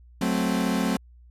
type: chord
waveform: 40% pulse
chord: F# diminished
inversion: none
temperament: equal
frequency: 185 / 220 / 261.6 Hz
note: F#3 / A3 / C4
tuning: 0 / 0 / 0 cents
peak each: -26 dBFS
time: 0.21-0.97 s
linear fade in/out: 5 ms
effects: added 60 Hz sine -48 dBFS peak until 1.3 s + resampled to 32000 Hz